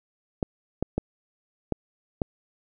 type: clicks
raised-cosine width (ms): 2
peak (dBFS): -11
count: 5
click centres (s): 0.428 / 0.826 / 0.98 / 1.723 / 2.218
effects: none